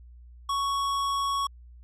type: tone with hard clipping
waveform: sine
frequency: 1112 Hz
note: C#6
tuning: 5 cents sharp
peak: -27 dBFS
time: 0.49-1.47 s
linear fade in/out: 5 ms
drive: 14 dB
effects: added 60 Hz sine -46 dBFS peak until 1.83 s